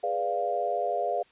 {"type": "chord", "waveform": "sine", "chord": "G# diminished seventh", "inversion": "none", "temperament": "equal", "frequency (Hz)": [415.3, 493.9, 587.3, 698.5], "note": ["G#4", "B4", "D5", "F5"], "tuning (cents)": [0, 0, 0, 0], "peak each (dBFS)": [-34, -33, -32, -28], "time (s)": [0.03, 1.23], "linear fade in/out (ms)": 10, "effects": ["white hiss -60 dBFS RMS until 1.31 s", "resampled to 8000 Hz"]}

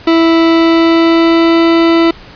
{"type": "tone with pitch glide", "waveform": "40% pulse", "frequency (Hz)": [329.6, 332.5], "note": ["E4", "E4"], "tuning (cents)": [0, 15], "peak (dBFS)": -5, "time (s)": [0.07, 2.11], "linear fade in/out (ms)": 5, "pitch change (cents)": 15, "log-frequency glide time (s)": [0.46, 1.63], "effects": ["pink hiss -35 dBFS RMS until 2.35 s", "resampled to 11025 Hz"]}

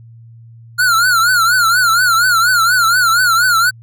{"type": "tone with vibrato", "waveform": "square", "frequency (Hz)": 1414, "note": "F6", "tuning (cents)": 21, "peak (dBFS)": -10, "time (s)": [0.78, 3.71], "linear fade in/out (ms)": 20, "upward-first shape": "triangle", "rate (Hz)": 4.2, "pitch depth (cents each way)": 140, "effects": ["added 115 Hz sine -36 dBFS peak until 3.82 s"]}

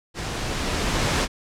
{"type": "noise with level ramp", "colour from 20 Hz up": "pink", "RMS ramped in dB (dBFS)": [-30, -20], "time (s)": [0.14, 1.28], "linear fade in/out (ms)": 50, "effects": ["low-pass 7000 Hz 12 dB/octave"]}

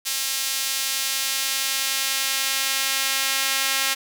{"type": "tone with high-pass filter sweep", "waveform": "sawtooth", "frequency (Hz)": 269.5, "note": "C#4", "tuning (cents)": -49, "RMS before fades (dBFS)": -24, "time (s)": [0.05, 3.95], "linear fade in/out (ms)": 20, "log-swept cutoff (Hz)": [4100, 2100], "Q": 0.71, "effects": []}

